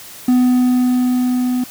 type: tone with level ramp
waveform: triangle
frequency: 250 Hz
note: B3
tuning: 21 cents sharp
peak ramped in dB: -7 to -13 dBFS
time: 0.28-1.64 s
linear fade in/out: 5 ms
effects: white hiss -36 dBFS RMS until 1.7 s